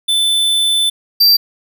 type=tone pair in turn; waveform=square; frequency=3520 / 4691 Hz; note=A7 / D8; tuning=0 / -3 cents; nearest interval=perfect fourth; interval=497 cents; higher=second; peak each=-12 / -7 dBFS; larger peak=second; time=0.08-0.9 / 1.2-1.37 s; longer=first; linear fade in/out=10 ms; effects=none

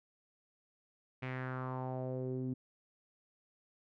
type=tone with low-pass filter sweep; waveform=sawtooth; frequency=128.9 Hz; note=C3; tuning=26 cents flat; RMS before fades=-39 dBFS; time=1.22-2.54 s; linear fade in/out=10 ms; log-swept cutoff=2400 to 270 Hz; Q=3.4; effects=none

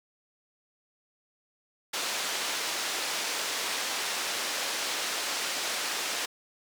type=band-pass noise; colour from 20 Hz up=white; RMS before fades=-32 dBFS; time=1.93-6.26 s; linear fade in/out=10 ms; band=360 to 5800 Hz; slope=12 dB/octave; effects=none

